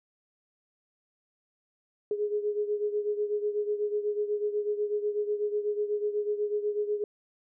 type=beating tone pair; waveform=sine; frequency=415.3 / 423.4 Hz; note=G#4 / G#4; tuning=0 / +33 cents; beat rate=8.1 Hz; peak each=-28 / -33 dBFS; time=2.11-7.04 s; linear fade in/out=2 ms; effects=none